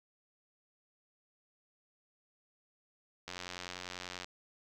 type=click train; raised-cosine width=0.2 ms; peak=-24 dBFS; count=88; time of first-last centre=3.28-4.245 s; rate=90.2 Hz; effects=none